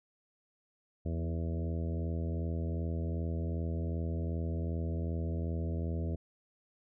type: harmonic tone with a mistuned harmonic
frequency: 82.6 Hz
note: E2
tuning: 4 cents sharp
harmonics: 1 / 2 / 3 / 4 / 5 / 6 / 7 / 8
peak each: -33 / -39 / -43 / -45 / -47 / -49 / -50 / -51 dBFS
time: 1.05-6.16 s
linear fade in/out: 10 ms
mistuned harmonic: 3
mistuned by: -19 cents
effects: none